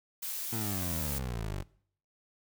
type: noise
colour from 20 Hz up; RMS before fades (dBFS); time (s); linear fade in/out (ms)
blue; -37; 0.22-1.19; 10
type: exponential sweep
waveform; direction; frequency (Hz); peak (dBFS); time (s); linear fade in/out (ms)
20% pulse; down; 116.54 to 46.08; -29; 0.52-1.63; 10
effects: noise-tail reverb RT60 0.6 s tail -22 dB re dry